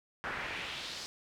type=noise with band-pass filter sweep; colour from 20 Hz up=brown; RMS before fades=-40 dBFS; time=0.24-1.06 s; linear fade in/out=0 ms; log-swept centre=1500 to 5200 Hz; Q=2; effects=none